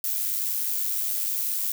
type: noise with amplitude modulation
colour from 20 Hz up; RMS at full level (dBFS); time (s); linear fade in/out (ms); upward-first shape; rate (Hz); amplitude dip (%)
violet; -25; 0.04-1.72; 2; sine; 101; 45
effects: none